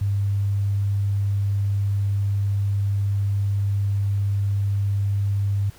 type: tone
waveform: sine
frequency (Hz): 100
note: G2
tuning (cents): +35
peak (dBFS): -19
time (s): 0.01-5.7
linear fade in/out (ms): 5
effects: pink hiss -50 dBFS RMS until 5.78 s